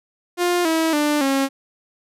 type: tone with pitch steps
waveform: sawtooth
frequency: 352.7 / 323.4 / 296.6 / 272 Hz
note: F4 / E4 / D4 / C#4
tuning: +17 / -33 / +17 / -33 cents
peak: -13 dBFS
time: 0.37-1.49 s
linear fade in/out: 50 ms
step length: 280 ms
effects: resampled to 32000 Hz